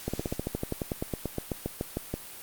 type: slowing click train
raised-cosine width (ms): 2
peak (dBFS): -16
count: 21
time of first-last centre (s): 0.08-2.14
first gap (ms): 56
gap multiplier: 1.06
effects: white hiss -44 dBFS RMS until 2.42 s + Opus 48 kbps